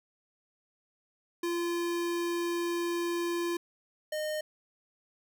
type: tone pair in turn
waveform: square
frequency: 344 / 612.9 Hz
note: F4 / D#5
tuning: -26 / -26 cents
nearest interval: minor seventh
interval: 1000 cents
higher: second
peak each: -30 / -32 dBFS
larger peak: first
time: 1.43-3.57 / 4.12-4.41 s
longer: first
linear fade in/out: 5 ms
effects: none